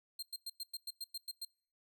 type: tone bursts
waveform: sawtooth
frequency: 4186 Hz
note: C8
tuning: in tune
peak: -37 dBFS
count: 10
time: 0.19-1.45 s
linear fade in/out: 5 ms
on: 36 ms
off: 100 ms
effects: noise-tail reverb RT60 0.5 s tail -26 dB re dry